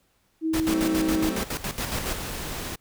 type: tone with pitch glide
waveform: sine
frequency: 320.3 to 317.9 Hz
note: E4 to D#4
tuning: -50 to +37 cents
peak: -22 dBFS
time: 0.41-1.33 s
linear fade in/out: 50 ms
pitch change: -13 cents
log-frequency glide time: 0.79-1.15 s
type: noise with tremolo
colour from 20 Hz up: pink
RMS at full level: -29 dBFS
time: 0.53-2.15 s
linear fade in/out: 10 ms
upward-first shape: square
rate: 7.2 Hz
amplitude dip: 75%
type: chord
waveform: 25% pulse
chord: F# diminished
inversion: none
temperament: equal with one note detuned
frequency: 189.87 / 220 / 261.6 Hz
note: F#3 / A3 / C4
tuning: +45 / 0 / 0 cents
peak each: -29 dBFS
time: 0.66-1.45 s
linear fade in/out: 20 ms
type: noise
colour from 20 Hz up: pink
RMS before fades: -33 dBFS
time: 1.8-2.76 s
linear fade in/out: 10 ms
effects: pink hiss -67 dBFS RMS until 2.8 s